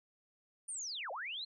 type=linear two-way sweep; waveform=sine; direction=down then up; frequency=9500 to 489.4 to 4259 Hz; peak=-39 dBFS; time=0.68-1.45 s; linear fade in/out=10 ms; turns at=1.11 s; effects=none